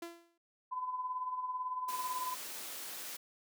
sawtooth tone with exponential decay, 339.5 Hz, F4, 49 cents flat, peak -36 dBFS, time 0.02-0.38 s, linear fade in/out 5 ms, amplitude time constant 78 ms
sine tone with tremolo, 1010 Hz, B5, 39 cents sharp, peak -33 dBFS, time 0.71-2.35 s, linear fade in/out 20 ms, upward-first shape sine, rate 18 Hz, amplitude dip 55%
white high-pass noise, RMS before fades -44 dBFS, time 1.88-3.17 s, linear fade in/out 10 ms, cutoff 250 Hz, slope 12 dB/octave
effects none

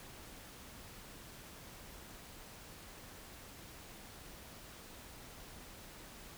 silence, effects pink hiss -53 dBFS RMS until 6.37 s

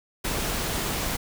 pink noise, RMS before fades -28 dBFS, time 0.24-1.17 s, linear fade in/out 10 ms, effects none

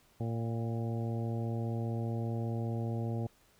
harmonic tone with a mistuned harmonic, 115 Hz, A#2, 23 cents flat, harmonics 1 / 2 / 3 / 4 / 5 / 6 / 7, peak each -33 / -39 / -43 / -45 / -47 / -49 / -50 dBFS, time 0.2-3.27 s, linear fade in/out 5 ms, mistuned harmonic 6, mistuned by +40 cents, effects pink hiss -66 dBFS RMS until 3.59 s

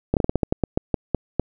slowing click train, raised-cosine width 2 ms, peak -5 dBFS, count 13, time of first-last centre 0.14-1.396 s, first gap 28 ms, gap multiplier 1.22, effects none

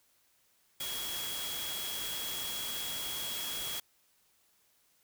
sine tone in noise, 3322 Hz, G#7, in tune, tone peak -39 dBFS, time 0.8-3.8 s, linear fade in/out 5 ms, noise white, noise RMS -39 dBFS, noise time 0.8-3.8 s, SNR -3 dB, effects white hiss -70 dBFS RMS until 5.03 s

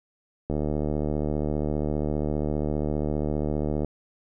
click train, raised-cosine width 2 ms, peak -14 dBFS, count 252, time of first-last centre 0.5-3.847 s, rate 75 Hz, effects none

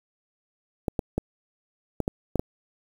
clicks, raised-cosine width 2 ms, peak -11 dBFS, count 7, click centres 0.882 / 0.992 / 1.18 / 2.003 / 2.079 / 2.357 / 2.395 s, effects 7-bit

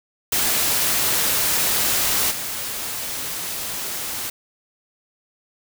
white noise with level steps, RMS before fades -20 / -28 dBFS, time 0.32-4.3 s, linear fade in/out 5 ms, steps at 2.3 s, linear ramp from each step 20 ms, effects none

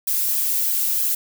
violet noise with flanger, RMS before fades -21 dBFS, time 0.07-1.15 s, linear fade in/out 5 ms, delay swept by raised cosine 1.2 to 3.5 ms, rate 3.2 Hz, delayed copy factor +0.95, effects none

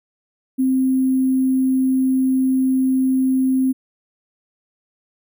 sine tone with sample-and-hold, 261.6 Hz, C4, in tune, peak -14 dBFS, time 0.58-3.73 s, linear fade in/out 20 ms, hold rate 11025 Hz, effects none

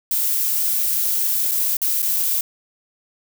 violet noise with dropouts, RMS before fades -20 dBFS, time 0.11-2.41 s, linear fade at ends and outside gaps 2 ms, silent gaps 1.512-1.516 / 1.769-1.817 / 2.021-2.026 s, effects none

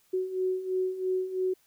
sine beating tone pair, 370 / 373 Hz, F#4 / F#4, 0 / +14 cents, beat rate 3 Hz, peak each -33 / -28 dBFS, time 0.13-1.54 s, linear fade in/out 10 ms, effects white hiss -66 dBFS RMS until 1.66 s

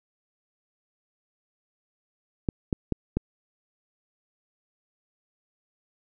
clicks, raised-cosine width 3 ms, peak -11 dBFS, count 4, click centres 2.488 / 2.728 / 2.923 / 3.17 s, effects none

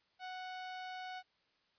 sawtooth tone, 740 Hz, F#5, in tune, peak -39 dBFS, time 0.19-1.23 s, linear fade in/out 50 ms, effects white hiss -75 dBFS RMS until 1.78 s + resampled to 11025 Hz

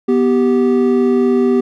triangle tone pair together, 245.6 / 390.4 Hz, B3 / G4, -9 / -7 cents, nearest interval minor sixth, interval 802 cents, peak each -11 dBFS, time 0.08-1.61 s, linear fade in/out 10 ms, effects none

